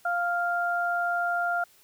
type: tone pair together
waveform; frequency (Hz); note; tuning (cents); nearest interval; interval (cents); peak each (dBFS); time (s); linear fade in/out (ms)
sine; 698.5 / 1396.9; F5 / F6; 0 / 0; octave; 1200; -27; 0.05-1.64; 5
effects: white hiss -59 dBFS RMS until 1.83 s